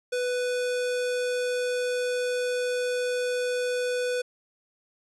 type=tone; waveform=square; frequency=495.7 Hz; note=B4; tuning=6 cents sharp; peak=-26 dBFS; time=0.12-4.22 s; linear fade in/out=10 ms; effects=resampled to 24000 Hz